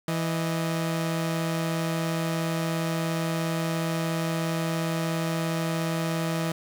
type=tone pair together; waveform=sawtooth; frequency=164.81 / 622.2 Hz; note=E3 / D#5; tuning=0 / 0 cents; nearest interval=octave + major seventh; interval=2300 cents; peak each=-22 / -30 dBFS; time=0.08-6.52 s; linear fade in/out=2 ms; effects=none